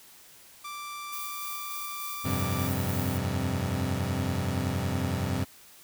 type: tone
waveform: sawtooth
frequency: 1174.7 Hz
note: D6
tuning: in tune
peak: -33 dBFS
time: 0.64-2.68 s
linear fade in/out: 10 ms
type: noise with tremolo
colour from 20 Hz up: violet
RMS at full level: -38 dBFS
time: 1.12-3.18 s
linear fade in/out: 10 ms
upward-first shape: square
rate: 3.4 Hz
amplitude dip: 25%
type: chord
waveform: 25% pulse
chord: F suspended second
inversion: none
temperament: equal with one note detuned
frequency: 87.31 / 98 / 129.68 Hz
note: F2 / G2 / C3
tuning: 0 / 0 / -15 cents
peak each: -28 dBFS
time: 2.24-5.45 s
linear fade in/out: 20 ms
effects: white hiss -53 dBFS RMS until 5.83 s